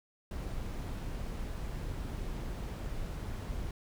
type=noise; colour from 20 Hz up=brown; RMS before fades=-38 dBFS; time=0.31-3.71 s; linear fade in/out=2 ms; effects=none